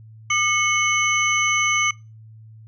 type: tone cluster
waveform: sine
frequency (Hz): 1208 / 2190 / 2997 / 6130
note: D6 / C#7 / F#7 / G8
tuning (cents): +48 / -22 / +22 / -40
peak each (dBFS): -23 / -20 / -26 / -25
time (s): 0.3-1.91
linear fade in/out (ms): 5
effects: noise-tail reverb RT60 0.3 s tail -25 dB re dry + added 110 Hz sine -41 dBFS peak until 2.67 s